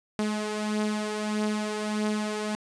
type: beating tone pair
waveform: sawtooth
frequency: 211.8 / 213.4 Hz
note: G#3 / G#3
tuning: +34 / +47 cents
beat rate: 1.6 Hz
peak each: -24 / -29 dBFS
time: 0.19-2.55 s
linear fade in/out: 0 ms
effects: resampled to 22050 Hz + 8-bit